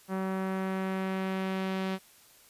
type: tone with low-pass filter sweep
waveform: sawtooth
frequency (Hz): 189.9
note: F#3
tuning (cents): +45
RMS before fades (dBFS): -32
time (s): 0.08-1.99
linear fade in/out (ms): 50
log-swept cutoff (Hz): 1400 to 3700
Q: 1.1
effects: white hiss -58 dBFS RMS until 2.49 s + resampled to 32000 Hz